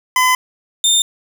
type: tone pair in turn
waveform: 25% pulse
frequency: 1015 / 3617 Hz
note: B5 / A7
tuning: +47 / +47 cents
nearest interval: octave + minor seventh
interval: 2200 cents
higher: second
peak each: -7 dBFS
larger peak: neither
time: 0.16-0.35 / 0.84-1.02 s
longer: first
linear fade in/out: 2 ms
effects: none